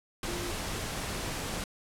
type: tone in noise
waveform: sine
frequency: 349.2 Hz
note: F4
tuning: in tune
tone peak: -37 dBFS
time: 0.28-0.51 s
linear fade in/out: 2 ms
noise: pink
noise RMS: -35 dBFS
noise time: 0.23-1.64 s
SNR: -5 dB
effects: low-pass 11000 Hz 12 dB/octave